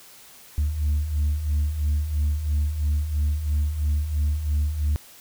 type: beating tone pair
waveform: sine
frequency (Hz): 72.2 / 75.2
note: D2 / D2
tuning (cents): -29 / +42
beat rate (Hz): 3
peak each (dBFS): -26 / -20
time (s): 0.58-4.96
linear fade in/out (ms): 0
effects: tanh soft clip ceiling -17 dBFS + white hiss -48 dBFS RMS until 5.2 s